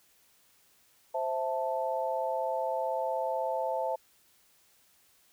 sine chord, A minor, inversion first, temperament equal, 523.3 / 659.3 / 880 Hz, C5 / E5 / A5, 0 / 0 / 0 cents, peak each -33 dBFS, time 1.14-3.96 s, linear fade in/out 10 ms, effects white hiss -65 dBFS RMS until 5.32 s

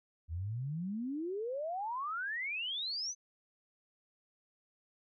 sine exponential sweep, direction up, 76.7 to 6272 Hz, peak -35 dBFS, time 0.28-3.15 s, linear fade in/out 50 ms, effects none

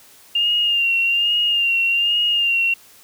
sine tone with vibrato, 2800 Hz, F7, 4 cents sharp, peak -15 dBFS, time 0.35-2.74 s, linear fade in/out 5 ms, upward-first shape sine, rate 1.2 Hz, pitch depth 43 cents each way, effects white hiss -48 dBFS RMS until 3.03 s + high-pass 60 Hz 12 dB/octave

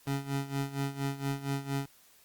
25% pulse tone with tremolo, 138.59 Hz, C#3, in tune, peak -25 dBFS, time 0.07-1.86 s, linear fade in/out 2 ms, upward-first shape sine, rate 4.3 Hz, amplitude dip 80%, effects white hiss -61 dBFS RMS until 2.24 s + Opus 48 kbps

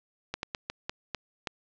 slowing click train, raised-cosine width 0.2 ms, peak -14 dBFS, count 7, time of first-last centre 0.34-1.472 s, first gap 91 ms, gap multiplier 1.29, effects low-pass 5000 Hz 12 dB/octave

